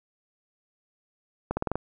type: accelerating click train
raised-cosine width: 1 ms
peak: -13 dBFS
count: 6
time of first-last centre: 1.51-1.756 s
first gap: 60 ms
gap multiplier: 0.9
effects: none